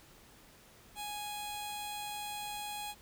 15% pulse tone with notch filter, 830.6 Hz, G#5, in tune, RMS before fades -41 dBFS, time 0.95-2.95 s, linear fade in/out 50 ms, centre 1800 Hz, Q 1, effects pink hiss -59 dBFS RMS until 3.01 s

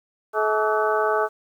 harmonic tone with a mistuned harmonic, 214.8 Hz, A3, 41 cents flat, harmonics 2 / 3 / 4 / 5 / 6 / 7, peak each -23 / -25 / -26 / -27 / -28 / -28 dBFS, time 0.33-1.29 s, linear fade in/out 50 ms, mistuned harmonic 5, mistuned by +110 cents, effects 9-bit

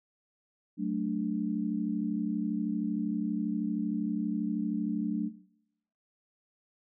sine chord, D major, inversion first, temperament equal with one note detuned, 187.36 / 220 / 293.7 Hz, F#3 / A3 / D4, +22 / 0 / 0 cents, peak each -33 dBFS, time 0.77-5.31 s, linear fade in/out 50 ms, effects noise-tail reverb RT60 0.8 s tail -20 dB re dry

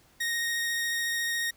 sawtooth tone with vibrato, 1864.7 Hz, A#6, in tune, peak -24 dBFS, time 0.2-1.51 s, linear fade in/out 10 ms, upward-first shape sine, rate 14 Hz, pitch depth 10 cents each way, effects pink hiss -61 dBFS RMS until 1.56 s

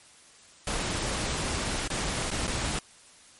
pink noise with dropouts, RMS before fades -30 dBFS, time 0.67-2.79 s, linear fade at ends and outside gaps 2 ms, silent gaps 1.877-1.901 / 2.305-2.314 / 2.47-2.477 s, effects white hiss -54 dBFS RMS until 3.39 s + MP3 48 kbps

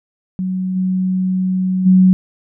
sine tone with level steps, 185.9 Hz, F#3, 8 cents sharp, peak -17 / -14 / -6 dBFS, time 0.39-2.13 s, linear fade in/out 0 ms, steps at 0.75 / 1.85 s, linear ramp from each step 20 ms, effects none

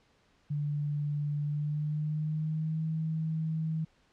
sine tone with pitch glide, 146.83 to 159.2 Hz, D3 to D#3, 0 to +40 cents, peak -29 dBFS, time 0.5-3.85 s, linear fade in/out 10 ms, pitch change +140 cents, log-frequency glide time 1.43-2.83 s, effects pink hiss -67 dBFS RMS until 4.12 s + low-pass 5000 Hz 12 dB/octave

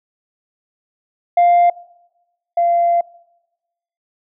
sine tone pair in turn, 698.5 / 689.3 Hz, F5 / F5, 0 / -23 cents, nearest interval unison, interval 23 cents, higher first, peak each -6 / -11 dBFS, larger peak first, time 1.37-1.7 / 2.57-3.01 s, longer second, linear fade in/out 5 ms, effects noise-tail reverb RT60 1.0 s tail -23 dB re dry + tanh soft clip ceiling -7 dBFS

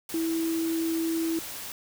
sine tone in noise, 327.5 Hz, E4, 11 cents flat, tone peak -25 dBFS, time 0.14-1.39 s, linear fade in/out 2 ms, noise white, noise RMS -38 dBFS, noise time 0.09-1.72 s, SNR +10 dB, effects none

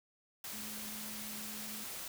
sine tone in noise, 213.7 Hz, G#3, 50 cents sharp, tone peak -49 dBFS, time 0.53-1.84 s, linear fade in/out 2 ms, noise white, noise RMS -44 dBFS, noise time 0.44-2.08 s, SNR -8 dB, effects none

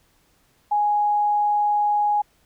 sine tone, 830.6 Hz, G#5, in tune, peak -17 dBFS, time 0.71-2.22 s, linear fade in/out 10 ms, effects pink hiss -62 dBFS RMS until 2.45 s

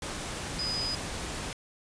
sine tone in noise, 4978 Hz, D#8, in tune, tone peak -30 dBFS, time 0.59-0.95 s, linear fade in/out 2 ms, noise pink, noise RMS -36 dBFS, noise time 0.02-1.53 s, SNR +3 dB, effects resampled to 22050 Hz

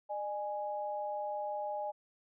sine tone pair together, 604.7 / 830.6 Hz, D#5 / G#5, -50 / 0 cents, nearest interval perfect fourth, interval 550 cents, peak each -38 / -37 dBFS, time 0.09-1.92 s, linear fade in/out 20 ms, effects none

